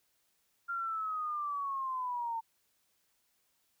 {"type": "linear sweep", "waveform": "sine", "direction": "down", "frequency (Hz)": [1395, 899], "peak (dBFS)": -33, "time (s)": [0.68, 2.41], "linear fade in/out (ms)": 20, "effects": ["white hiss -75 dBFS RMS until 3.8 s"]}